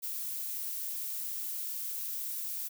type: noise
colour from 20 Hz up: violet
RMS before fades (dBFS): -37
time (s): 0.02-2.69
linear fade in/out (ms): 20
effects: none